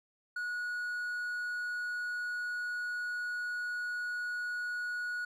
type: tone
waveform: triangle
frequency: 1458 Hz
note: F#6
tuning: 26 cents flat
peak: -32 dBFS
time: 0.36-5.25 s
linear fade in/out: 5 ms
effects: none